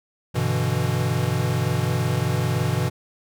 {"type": "chord", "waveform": "square", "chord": "E minor seventh", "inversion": "first", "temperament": "equal", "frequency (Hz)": [98, 123.47, 146.83, 164.81], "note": ["G2", "B2", "D3", "E3"], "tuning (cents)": [0, 0, 0, 0], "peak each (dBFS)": [-28, -24, -29, -28], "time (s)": [0.34, 2.9], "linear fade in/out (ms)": 20, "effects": []}